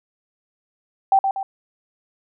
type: tone with echo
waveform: sine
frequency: 778 Hz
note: G5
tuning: 13 cents flat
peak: -11 dBFS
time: 1.12-1.19 s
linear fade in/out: 2 ms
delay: 120 ms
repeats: 2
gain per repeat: -6 dB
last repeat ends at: 1.43 s
effects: none